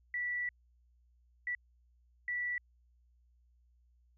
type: tone bursts at uneven times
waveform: sine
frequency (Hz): 1957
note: B6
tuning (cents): -16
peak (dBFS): -33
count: 3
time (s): 0.14-0.49 / 1.47-1.55 / 2.28-2.58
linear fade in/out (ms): 2
effects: added 60 Hz sine -65 dBFS peak until 4.17 s